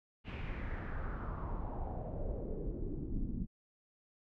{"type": "noise with low-pass filter sweep", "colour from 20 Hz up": "brown", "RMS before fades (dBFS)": -39, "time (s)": [0.24, 3.47], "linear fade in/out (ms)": 50, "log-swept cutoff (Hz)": [2800, 220], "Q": 3.5, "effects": []}